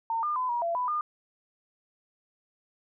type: tone with pitch steps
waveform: sine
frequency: 910 / 1205 / 1012 / 955 / 679 / 994 / 1213 Hz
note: A#5 / D6 / B5 / A#5 / F5 / B5 / D#6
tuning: -42 / +44 / +42 / +42 / -49 / +11 / -44 cents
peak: -26 dBFS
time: 0.1-1.01 s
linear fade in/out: 2 ms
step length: 130 ms
effects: none